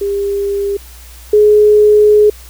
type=tone pair in turn; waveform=sine; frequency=400.7 / 420.5 Hz; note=G4 / G#4; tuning=+38 / +22 cents; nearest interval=minor second; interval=84 cents; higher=second; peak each=-13 / -4 dBFS; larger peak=second; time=0.01-0.77 / 1.33-2.3 s; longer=second; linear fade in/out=5 ms; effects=added 60 Hz sine -34 dBFS peak until 2.49 s + white hiss -39 dBFS RMS until 2.49 s